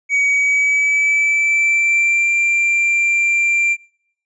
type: tone with pitch glide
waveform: triangle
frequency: 2261 to 2367 Hz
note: C#7 to D7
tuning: +34 to +13 cents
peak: -11 dBFS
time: 0.09-3.77 s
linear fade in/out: 50 ms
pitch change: +79 cents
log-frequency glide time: 0.29-2.31 s
effects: noise-tail reverb RT60 0.7 s tail -25 dB re dry + resampled to 22050 Hz